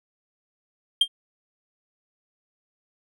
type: tone with exponential decay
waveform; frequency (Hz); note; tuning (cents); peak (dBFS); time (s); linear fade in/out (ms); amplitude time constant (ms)
triangle; 3191; G7; +30; -10; 1.01-1.08; 5; 15
effects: none